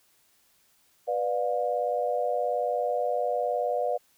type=chord; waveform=sine; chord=B diminished; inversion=none; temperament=just; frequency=493.9 / 592.7 / 711.2 Hz; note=B4 / D5 / F5; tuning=0 / +16 / +31 cents; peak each=-29 dBFS; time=1.07-3.98 s; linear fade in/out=20 ms; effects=white hiss -65 dBFS RMS until 4.17 s